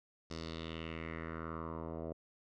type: tone with low-pass filter sweep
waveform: 10% pulse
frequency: 81.4 Hz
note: E2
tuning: 21 cents flat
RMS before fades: -43 dBFS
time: 0.3-2.13 s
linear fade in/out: 10 ms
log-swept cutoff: 5300 to 630 Hz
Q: 3.4
effects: none